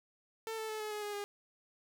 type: tone with pitch steps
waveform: sawtooth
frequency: 446.4 / 439.7 / 433.2 / 426.7 / 420.4 / 414.1 / 407.9 Hz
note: A4 / A4 / A4 / G#4 / G#4 / G#4 / G#4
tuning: +25 / -1 / -27 / +47 / +21 / -5 / -31 cents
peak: -34 dBFS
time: 0.47-1.24 s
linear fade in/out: 0 ms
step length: 110 ms
effects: none